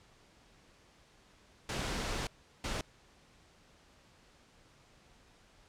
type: noise bursts at uneven times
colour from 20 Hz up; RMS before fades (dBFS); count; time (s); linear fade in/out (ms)
pink; -36; 2; 1.69-2.27 / 2.64-2.81; 2
effects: pink hiss -63 dBFS RMS until 5.68 s + low-pass 7000 Hz 12 dB/octave